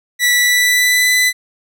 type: tone with pitch glide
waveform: sawtooth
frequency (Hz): 1958 to 1999.1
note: B6 to B6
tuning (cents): -15 to +21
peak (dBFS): -7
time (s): 0.19-1.33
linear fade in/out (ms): 50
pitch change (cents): +36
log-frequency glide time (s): 0.35-1.11
effects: none